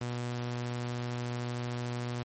sawtooth tone, 121.5 Hz, B2, 28 cents flat, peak -29 dBFS, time 0.01-2.23 s, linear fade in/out 5 ms, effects MP3 32 kbps

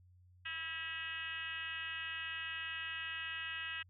sine tone with frequency modulation, 2252 Hz, C#7, 27 cents sharp, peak -39 dBFS, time 0.45-3.83 s, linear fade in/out 10 ms, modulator 315 Hz, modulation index 2.6, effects added 90 Hz sine -61 dBFS peak until 3.89 s

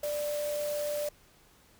sine tone in noise, 590 Hz, D5, 8 cents sharp, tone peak -30 dBFS, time 0.03-1.09 s, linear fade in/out 5 ms, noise white, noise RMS -42 dBFS, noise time 0.03-1.09 s, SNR +9 dB, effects pink hiss -61 dBFS RMS until 1.79 s

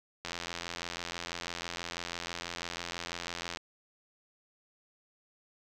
click train, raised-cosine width 0.2 ms, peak -19 dBFS, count 287, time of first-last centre 0.25-3.572 s, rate 86.1 Hz, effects none

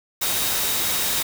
sine tone in noise, 3761 Hz, A#7, 15 cents sharp, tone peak -32 dBFS, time 0.21-1.23 s, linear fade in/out 10 ms, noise white, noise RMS -23 dBFS, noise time 0.21-1.23 s, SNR -12 dB, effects none

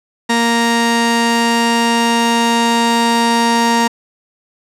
sawtooth tone pair together, 233.1 / 932.3 Hz, A#3 / A#5, 0 / 0 cents, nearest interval 2 octaves, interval 2400 cents, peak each -10 dBFS, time 0.29-3.88 s, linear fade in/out 10 ms, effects low-pass 9000 Hz 12 dB/octave

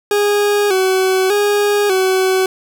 40% pulse tone with vibrato, 393.6 Hz, G4, 7 cents sharp, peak -11 dBFS, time 0.11-2.46 s, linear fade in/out 2 ms, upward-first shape square, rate 0.84 Hz, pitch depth 76 cents each way, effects 8-bit

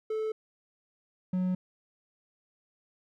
triangle tone pair in turn, 436.4 / 183.48 Hz, A4 / F#3, -14 / -14 cents, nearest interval octave + minor third, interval 1500 cents, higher first, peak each -27 / -24 dBFS, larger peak second, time 0.1-0.32 / 1.33-1.55 s, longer neither, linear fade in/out 5 ms, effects none

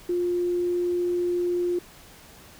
sine tone, 352.7 Hz, F4, 17 cents sharp, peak -22 dBFS, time 0.09-1.79 s, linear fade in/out 5 ms, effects pink hiss -49 dBFS RMS until 2.59 s

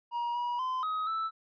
triangle tone with pitch steps, 951 / 965 / 1027 / 1264 / 1318 Hz, A#5 / B5 / C6 / D#6 / E6, +34 / -40 / -33 / +27 / -1 cents, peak -28 dBFS, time 0.11-1.31 s, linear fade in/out 50 ms, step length 240 ms, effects resampled to 11025 Hz

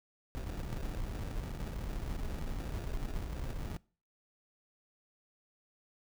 brown noise with sample-and-hold, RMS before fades -38 dBFS, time 0.35-3.77 s, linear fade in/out 0 ms, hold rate 1050 Hz, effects noise-tail reverb RT60 0.4 s tail -23 dB re dry

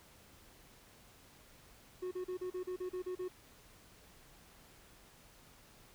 triangle tone bursts, 365.6 Hz, F#4, 21 cents flat, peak -35 dBFS, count 10, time 2.02-3.284 s, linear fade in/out 10 ms, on 94 ms, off 36 ms, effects pink hiss -61 dBFS RMS until 5.94 s

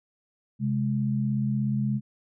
sine tone pair together, 132.02 / 208.9 Hz, C3 / G#3, +16 / +10 cents, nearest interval minor sixth, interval 794 cents, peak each -26 dBFS, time 0.59-2.01 s, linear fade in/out 50 ms, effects none

